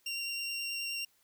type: tone with vibrato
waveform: 25% pulse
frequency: 2764 Hz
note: F7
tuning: 19 cents flat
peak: -31 dBFS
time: 0.06-1.05 s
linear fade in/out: 5 ms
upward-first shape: sine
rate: 9.5 Hz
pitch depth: 9 cents each way
effects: white hiss -70 dBFS RMS until 1.23 s